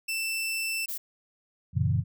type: tone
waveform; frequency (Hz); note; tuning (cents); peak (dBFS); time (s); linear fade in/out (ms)
sawtooth; 2665; E7; +18; -25; 0.08-0.86; 10
type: noise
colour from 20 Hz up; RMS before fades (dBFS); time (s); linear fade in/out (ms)
violet; -34; 0.88-0.98; 10
type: chord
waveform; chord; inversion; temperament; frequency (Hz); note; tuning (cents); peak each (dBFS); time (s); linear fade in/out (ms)
sine; F# dominant seventh; none; equal with one note detuned; 92.5 / 116.2 / 138.59 / 164.81; F#2 / A#2 / C#3 / E3; 0 / -5 / 0 / 0; -27 / -27 / -28 / -31; 1.73-2.04; 50
effects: none